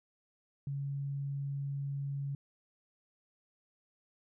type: tone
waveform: sine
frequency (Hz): 139.8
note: C#3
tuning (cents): +15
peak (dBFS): -34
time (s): 0.67-2.35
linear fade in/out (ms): 2
effects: none